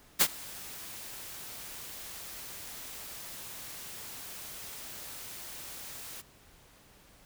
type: noise with ADSR envelope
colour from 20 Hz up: white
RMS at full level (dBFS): -21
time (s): 0.19-6.22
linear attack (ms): 24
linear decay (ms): 59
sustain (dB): -23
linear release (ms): 20
effects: pink hiss -59 dBFS RMS until 7.25 s